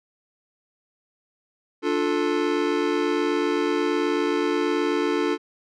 square chord, D minor, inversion none, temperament just, 293.7 / 352.4 / 440.5 Hz, D4 / F4 / A4, 0 / +16 / +2 cents, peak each -26 dBFS, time 1.82-5.38 s, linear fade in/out 50 ms, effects low-pass 4000 Hz 12 dB/octave

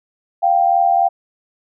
sine tone pair together, 698.5 / 781.9 Hz, F5 / G5, 0 / -5 cents, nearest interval major second, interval 195 cents, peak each -14 dBFS, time 0.42-1.09 s, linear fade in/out 20 ms, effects none

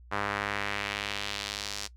sawtooth tone with band-pass filter sweep, 101.8 Hz, G#2, 34 cents flat, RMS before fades -34 dBFS, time 0.11-1.88 s, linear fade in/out 20 ms, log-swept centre 1300 to 5600 Hz, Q 1.4, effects noise-tail reverb RT60 0.1 s tail -18 dB re dry + added 60 Hz sine -49 dBFS peak until 1.96 s

